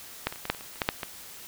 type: clicks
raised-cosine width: 0.3 ms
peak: -9 / -21 / -28 / -18 / -7 / -25 / -27 / -30 / -9 / -6 / -15 dBFS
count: 11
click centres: 0.27 / 0.325 / 0.359 / 0.454 / 0.5 / 0.548 / 0.609 / 0.758 / 0.818 / 0.889 / 1.032 s
effects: white hiss -45 dBFS RMS until 1.47 s